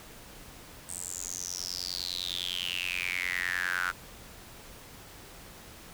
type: tone with high-pass filter sweep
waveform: square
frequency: 44.86 Hz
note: F1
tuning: 47 cents sharp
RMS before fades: -34 dBFS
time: 0.88-3.92 s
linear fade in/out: 20 ms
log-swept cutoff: 8500 to 1400 Hz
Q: 9.2
effects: pink hiss -49 dBFS RMS until 5.93 s